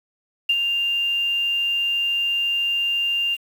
sine tone with ADSR envelope, 2794 Hz, F7, in tune, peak -14 dBFS, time 0.49-3.37 s, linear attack 7 ms, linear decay 47 ms, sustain -5 dB, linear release 36 ms, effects 7-bit

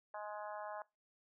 harmonic tone, 209.5 Hz, G#3, 15 cents sharp, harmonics 3 / 4 / 5 / 6 / 7 / 8, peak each -47 / -47 / -50 / -55 / -56 / -56 dBFS, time 0.14-0.82 s, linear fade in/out 2 ms, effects noise-tail reverb RT60 0.2 s tail -20 dB re dry

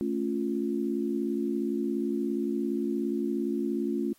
sine chord, A augmented, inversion none, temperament equal, 220 / 277.2 / 349.2 Hz, A3 / C#4 / E#4, 0 / 0 / 0 cents, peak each -31 dBFS, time 0.01-4.13 s, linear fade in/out 0 ms, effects white hiss -63 dBFS RMS until 4.18 s + AAC 48 kbps

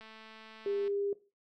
click train, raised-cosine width 0.3 ms, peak -36 dBFS, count 192, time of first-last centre 0.01-0.878 s, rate 220 Hz
sine tone, 402.3 Hz, G4, 45 cents sharp, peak -30 dBFS, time 0.66-1.13 s, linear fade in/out 2 ms
effects noise-tail reverb RT60 0.3 s tail -17 dB re dry

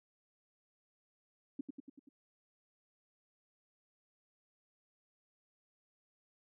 sine tone with echo, 277.2 Hz, C#4, in tune, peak -35 dBFS, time 1.59-1.61 s, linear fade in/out 5 ms, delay 96 ms, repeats 5, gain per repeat -4 dB, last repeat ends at 2.09 s, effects none

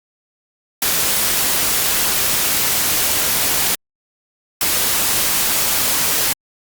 white noise bursts at uneven times, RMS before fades -17 dBFS, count 2, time 0.82-3.75 / 4.61-6.33 s, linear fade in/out 2 ms, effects Opus 48 kbps

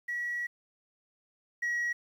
sine tone pair in turn, 1926 / 1911.6 Hz, B6 / A#6, -44 / +43 cents, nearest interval unison, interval 13 cents, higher first, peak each -30 / -26 dBFS, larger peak second, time 0.08-0.47 / 1.62-1.93 s, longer first, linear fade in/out 10 ms, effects tanh soft clip ceiling -27 dBFS + 10-bit

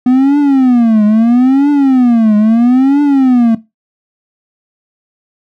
triangle tone with vibrato, 246.9 Hz, B3, in tune, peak -3 dBFS, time 0.06-3.55 s, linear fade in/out 5 ms, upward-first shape triangle, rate 0.76 Hz, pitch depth 300 cents each way, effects noise-tail reverb RT60 0.2 s tail -17 dB re dry

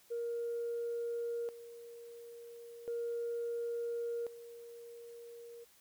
sine tone with tremolo, 470 Hz, A#4, 14 cents sharp, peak -34 dBFS, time 0.1-5.65 s, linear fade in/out 20 ms, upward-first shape square, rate 0.36 Hz, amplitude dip 80%, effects tanh soft clip ceiling -31 dBFS + white hiss -65 dBFS RMS until 5.8 s

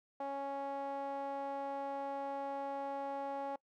sawtooth tone with band-pass filter, 277.2 Hz, C#4, in tune, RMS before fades -40 dBFS, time 0.2-3.56 s, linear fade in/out 5 ms, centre 720 Hz, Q 9.2, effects noise-tail reverb RT60 0.1 s tail -23 dB re dry

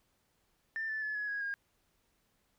sine tone with pitch steps, 1787 / 1753.3 / 1720.2 / 1687.7 / 1655.8 / 1624.5 Hz, A6 / A6 / A6 / G#6 / G#6 / G#6, +26 / -7 / -40 / +27 / -6 / -39 cents, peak -33 dBFS, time 0.76-1.54 s, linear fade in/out 0 ms, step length 130 ms, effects tanh soft clip ceiling -29 dBFS + pink hiss -75 dBFS RMS until 2.58 s

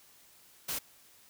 white noise, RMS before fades -35 dBFS, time 0.68-0.79 s, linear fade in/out 10 ms, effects white hiss -60 dBFS RMS until 1.29 s

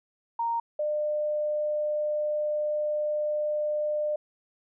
sine tone pair in turn, 929 / 600.9 Hz, A#5 / D5, -6 / +40 cents, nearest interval minor sixth, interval 754 cents, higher first, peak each -25 / -25 dBFS, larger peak neither, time 0.39-0.6 / 0.79-4.16 s, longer second, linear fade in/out 5 ms, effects none

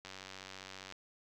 click train, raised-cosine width 0.2 ms, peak -29 dBFS, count 84, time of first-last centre 0.05-0.924 s, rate 95 Hz, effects none

